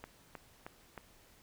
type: click train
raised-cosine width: 0.5 ms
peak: -29 dBFS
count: 4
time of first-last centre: 0.04-0.978 s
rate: 3.2 Hz
effects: pink hiss -63 dBFS RMS until 1.42 s